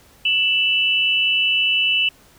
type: tone pair together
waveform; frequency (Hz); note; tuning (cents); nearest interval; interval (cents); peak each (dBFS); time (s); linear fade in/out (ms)
sine; 2655 / 2961; E7 / F#7; +12 / +1; major second; 189; -18; 0.25-2.09; 5
effects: pink hiss -51 dBFS RMS until 2.38 s